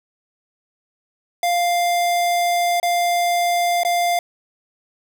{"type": "tone with dropouts", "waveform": "square", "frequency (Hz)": 698.5, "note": "F5", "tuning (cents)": 0, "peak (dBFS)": -17, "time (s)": [1.43, 4.19], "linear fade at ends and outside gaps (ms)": 2, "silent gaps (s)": [[2.8, 2.829], [3.834, 3.849]], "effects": []}